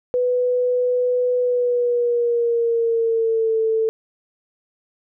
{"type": "tone with pitch glide", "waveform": "sine", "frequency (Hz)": [495.9, 444.4], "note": ["B4", "A4"], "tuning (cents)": [7, 17], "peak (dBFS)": -16, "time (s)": [0.14, 3.89], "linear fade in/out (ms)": 0, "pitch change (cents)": -190, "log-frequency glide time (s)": [1.38, 3.59], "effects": []}